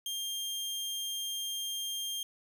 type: tone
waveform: sawtooth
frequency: 3200 Hz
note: G7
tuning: 35 cents sharp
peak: -31 dBFS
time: 0.06-2.23 s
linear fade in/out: 2 ms
effects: none